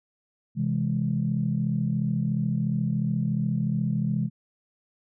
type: chord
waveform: sine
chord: C augmented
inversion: none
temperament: equal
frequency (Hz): 130.81 / 164.81 / 207.7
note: C3 / E3 / G#3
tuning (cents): 0 / 0 / 0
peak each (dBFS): -27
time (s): 0.55-4.3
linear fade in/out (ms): 50
effects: tanh soft clip ceiling -13 dBFS